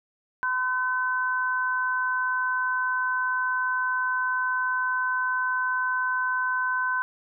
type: tone pair together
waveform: sine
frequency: 1017.1 / 1522 Hz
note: C6 / F#6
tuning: -49 / +48 cents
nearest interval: perfect fifth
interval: 697 cents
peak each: -27 / -25 dBFS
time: 0.43-7.02 s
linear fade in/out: 0 ms
effects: none